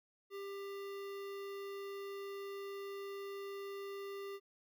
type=tone with notch filter; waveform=square; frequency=396.8 Hz; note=G4; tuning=21 cents sharp; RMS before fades=-45 dBFS; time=0.3-4.4 s; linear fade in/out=50 ms; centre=7900 Hz; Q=0.95; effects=none